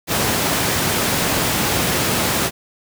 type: high-pass noise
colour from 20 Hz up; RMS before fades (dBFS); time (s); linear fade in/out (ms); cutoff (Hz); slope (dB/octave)
pink; -19; 0.07-2.51; 50; 100; 12
effects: none